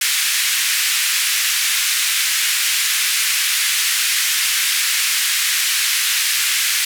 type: band-pass noise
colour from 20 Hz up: pink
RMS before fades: -18 dBFS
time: 0.01-6.85 s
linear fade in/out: 5 ms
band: 1800 to 14000 Hz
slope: 24 dB/octave
effects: none